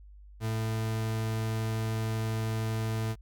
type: tone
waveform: 40% pulse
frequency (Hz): 110.9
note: A2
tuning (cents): +14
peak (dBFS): -28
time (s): 0.4-3.16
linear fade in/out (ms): 50
effects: added 50 Hz sine -48 dBFS peak until 3.21 s